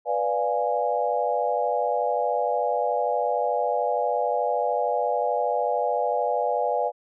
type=chord; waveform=sine; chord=B diminished seventh; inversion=none; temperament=equal; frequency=493.9 / 587.3 / 698.5 / 830.6 Hz; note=B4 / D5 / F5 / Ab5; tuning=0 / 0 / 0 / 0 cents; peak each=-27 dBFS; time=0.05-6.92 s; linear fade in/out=50 ms; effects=none